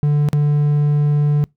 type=tone with dropouts; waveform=triangle; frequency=147.1 Hz; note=D3; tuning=3 cents sharp; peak=-10 dBFS; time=0.03-1.44 s; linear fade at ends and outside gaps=0 ms; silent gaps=0.287-0.331 s; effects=noise-tail reverb RT60 0.2 s tail -26 dB re dry